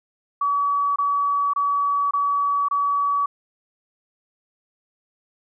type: tone bursts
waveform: sine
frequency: 1139 Hz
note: C#6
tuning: 47 cents sharp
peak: -18 dBFS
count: 5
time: 0.41-3.26 s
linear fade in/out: 5 ms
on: 550 ms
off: 25 ms
effects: none